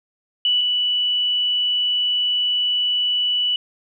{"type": "tone pair in turn", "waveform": "sine", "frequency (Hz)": [2960, 2960], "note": ["F#7", "F#7"], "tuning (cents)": [0, 0], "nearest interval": "unison", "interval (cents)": 0, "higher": "neither", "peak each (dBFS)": [-15, -17], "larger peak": "first", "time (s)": [[0.45, 0.61], [0.61, 3.56]], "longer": "second", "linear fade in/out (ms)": 2, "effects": []}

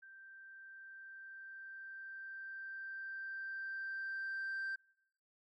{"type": "tone with level ramp", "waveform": "sine", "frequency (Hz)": 1568, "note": "G6", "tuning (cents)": 0, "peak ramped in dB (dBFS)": [-54, -35], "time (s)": [0.02, 4.76], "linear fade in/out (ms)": 10, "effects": ["noise-tail reverb RT60 0.7 s tail -25 dB re dry", "tanh soft clip ceiling -36 dBFS"]}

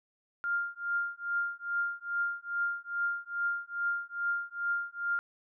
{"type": "tone with tremolo", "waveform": "sine", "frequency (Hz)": 1400, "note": "F6", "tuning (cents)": 4, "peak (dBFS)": -26, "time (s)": [0.44, 5.19], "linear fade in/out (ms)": 0, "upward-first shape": "triangle", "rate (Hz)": 2.4, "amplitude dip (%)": 100, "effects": []}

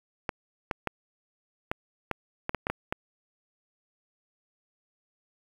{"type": "clicks", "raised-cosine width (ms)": 0.5, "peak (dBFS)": -13, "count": 10, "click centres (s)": [0.292, 0.712, 0.873, 1.715, 2.113, 2.494, 2.547, 2.669, 2.7, 2.925], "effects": ["7-bit"]}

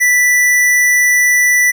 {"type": "tone", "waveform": "square", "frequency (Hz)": 1974, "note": "B6", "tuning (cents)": -1, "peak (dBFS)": -9, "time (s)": [0, 1.72], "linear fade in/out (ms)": 20, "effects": []}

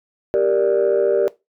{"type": "chord", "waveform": "sine", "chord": "G minor", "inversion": "none", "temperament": "equal", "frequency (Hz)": [392, 466.2, 587.3], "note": ["G4", "Bb4", "D5"], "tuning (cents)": [0, 0, 0], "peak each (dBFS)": -17, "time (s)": [0.34, 1.28], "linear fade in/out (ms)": 0, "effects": ["noise-tail reverb RT60 0.2 s tail -19 dB re dry", "tanh soft clip ceiling -9 dBFS"]}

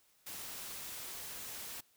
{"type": "noise", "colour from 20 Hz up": "white", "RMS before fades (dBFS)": -45, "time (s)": [0.26, 1.81], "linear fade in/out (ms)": 10, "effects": ["white hiss -70 dBFS RMS until 1.96 s"]}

